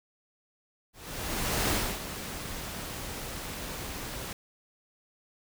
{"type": "noise with ADSR envelope", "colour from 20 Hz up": "pink", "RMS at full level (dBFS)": -27, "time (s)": [0.93, 4.33], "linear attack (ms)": 770, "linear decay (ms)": 290, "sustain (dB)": -11, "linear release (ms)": 3, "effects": []}